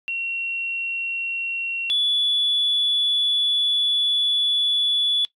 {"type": "tone pair in turn", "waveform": "sine", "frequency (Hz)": [2735, 3433], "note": ["F7", "A7"], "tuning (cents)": [-37, -43], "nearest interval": "major third", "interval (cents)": 394, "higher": "second", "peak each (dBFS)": [-23, -17], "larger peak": "second", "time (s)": [[0.08, 1.9], [1.9, 5.25]], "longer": "second", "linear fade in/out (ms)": 0, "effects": ["noise-tail reverb RT60 0.1 s tail -19 dB re dry", "tanh soft clip ceiling -13 dBFS"]}